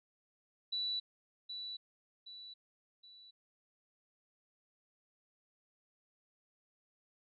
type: tone with echo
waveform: sine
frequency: 3951 Hz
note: B7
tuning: in tune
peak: -34 dBFS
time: 0.72-1 s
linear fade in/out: 10 ms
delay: 770 ms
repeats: 3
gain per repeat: -7 dB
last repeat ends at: 3.31 s
effects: none